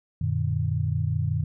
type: tone cluster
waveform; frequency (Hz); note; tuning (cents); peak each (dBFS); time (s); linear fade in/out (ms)
sine; 91.8 / 117 / 150.5; F#2 / A#2 / D3; -13 / +7 / +43; -27; 0.21-1.44; 5
effects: none